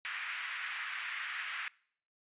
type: band-pass noise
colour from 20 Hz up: white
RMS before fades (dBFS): -40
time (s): 0.05-1.68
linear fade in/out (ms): 0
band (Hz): 1400 to 2400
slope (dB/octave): 24
effects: noise-tail reverb RT60 0.6 s tail -24 dB re dry + resampled to 8000 Hz